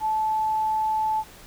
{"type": "tone", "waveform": "sine", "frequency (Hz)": 870, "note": "A5", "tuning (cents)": -20, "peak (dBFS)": -21, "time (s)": [0, 1.24], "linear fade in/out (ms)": 50, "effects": ["pink hiss -47 dBFS RMS until 1.46 s"]}